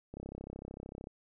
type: click train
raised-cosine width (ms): 2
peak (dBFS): -30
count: 32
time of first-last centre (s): 0.14-1.071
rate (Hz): 33.3
effects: none